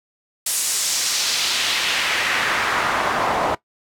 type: noise with band-pass filter sweep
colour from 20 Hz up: pink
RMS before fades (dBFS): -21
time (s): 0.46-3.55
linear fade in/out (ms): 5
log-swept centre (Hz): 9300 to 710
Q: 1.3
effects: noise-tail reverb RT60 0.1 s tail -18 dB re dry